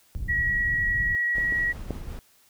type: low-pass noise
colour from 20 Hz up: pink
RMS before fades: -32 dBFS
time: 0.15-1.15 s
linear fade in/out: 0 ms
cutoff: 110 Hz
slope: 12 dB/octave
type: tone with vibrato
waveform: sine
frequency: 1915 Hz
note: A#6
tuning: 46 cents sharp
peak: -22 dBFS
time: 0.28-1.73 s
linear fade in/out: 20 ms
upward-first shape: sine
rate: 10 Hz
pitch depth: 10 cents each way
type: noise with tremolo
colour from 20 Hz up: brown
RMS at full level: -35 dBFS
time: 1.35-2.19 s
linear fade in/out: 0 ms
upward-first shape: sine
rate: 5.4 Hz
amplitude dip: 25%
type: clicks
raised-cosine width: 2 ms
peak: -22 / -23 / -16 dBFS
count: 3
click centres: 1.383 / 1.524 / 1.907 s
effects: white hiss -60 dBFS RMS until 2.49 s